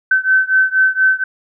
sine beating tone pair, 1530 / 1534.2 Hz, G6 / G6, -42 / -38 cents, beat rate 4.2 Hz, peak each -13 / -14 dBFS, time 0.11-1.24 s, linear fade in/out 5 ms, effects none

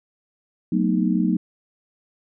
sine chord, B dominant seventh, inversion second, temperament equal with one note detuned, 185 / 224.2 / 246.9 / 311.1 Hz, F#3 / A3 / B3 / D#4, 0 / +33 / 0 / 0 cents, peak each -21 / -23 / -25 / -24 dBFS, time 0.72-1.37 s, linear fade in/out 5 ms, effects none

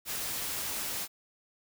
white noise, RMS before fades -35 dBFS, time 0.05-1.08 s, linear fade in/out 50 ms, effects none

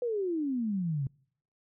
sine exponential sweep, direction down, 500 to 130.7 Hz, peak -28 dBFS, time 0.02-1.07 s, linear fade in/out 2 ms, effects noise-tail reverb RT60 0.6 s tail -26 dB re dry

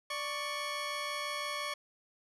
15% pulse tone pair together, 587.3 / 1108.7 Hz, D5 / C#6, 0 / 0 cents, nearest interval major seventh, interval 1100 cents, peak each -33 / -30 dBFS, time 0.1-1.74 s, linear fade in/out 5 ms, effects low-pass 10000 Hz 12 dB/octave

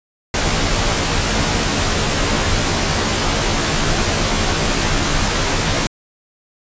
pink noise with comb filter, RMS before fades -17 dBFS, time 0.34-5.87 s, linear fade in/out 2 ms, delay 16 ms, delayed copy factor -0.9, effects resampled to 16000 Hz

